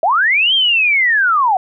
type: linear two-way sweep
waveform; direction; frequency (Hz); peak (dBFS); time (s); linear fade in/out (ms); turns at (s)
sine; up then down; 605 to 3232 to 716; -10; 0.03-1.57; 2; 0.54
effects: none